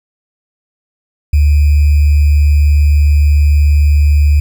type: tone with sample-and-hold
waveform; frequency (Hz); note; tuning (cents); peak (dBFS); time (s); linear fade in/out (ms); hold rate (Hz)
sine; 73.42; D2; 0; -5; 1.33-4.4; 5; 2450
effects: none